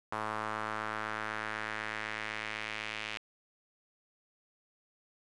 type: tone with band-pass filter sweep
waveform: sawtooth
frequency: 108 Hz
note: A2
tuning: 32 cents flat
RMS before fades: -38 dBFS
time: 0.12-3.18 s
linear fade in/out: 5 ms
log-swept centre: 1100 to 2600 Hz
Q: 2.1
effects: resampled to 22050 Hz + 9-bit